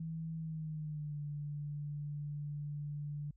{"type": "tone with pitch glide", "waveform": "sine", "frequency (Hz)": [161.8, 146.67], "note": ["E3", "D3"], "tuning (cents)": [-32, -2], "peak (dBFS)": -38, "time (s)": [0, 3.31], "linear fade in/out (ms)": 5, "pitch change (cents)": -170, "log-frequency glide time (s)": [0.36, 1.19], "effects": ["added 50 Hz sine -62 dBFS peak until 3.36 s"]}